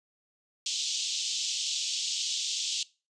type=band-pass noise; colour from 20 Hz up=pink; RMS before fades=-32 dBFS; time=0.66-2.83 s; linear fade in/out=2 ms; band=3000 to 7400 Hz; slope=48 dB/octave; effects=noise-tail reverb RT60 0.3 s tail -21 dB re dry + resampled to 22050 Hz